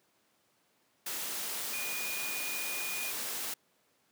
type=tone in noise; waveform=sine; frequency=2451 Hz; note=D#7; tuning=27 cents flat; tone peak=-38 dBFS; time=1.73-3.11 s; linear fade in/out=5 ms; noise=white; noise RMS=-37 dBFS; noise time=1.06-3.54 s; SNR=-4 dB; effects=pink hiss -71 dBFS RMS until 4.11 s + high-pass 200 Hz 12 dB/octave